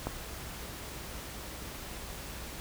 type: click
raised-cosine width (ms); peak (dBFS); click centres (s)
1; -18; 0.07
effects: added 60 Hz sine -48 dBFS peak until 2.6 s + pink hiss -43 dBFS RMS until 2.6 s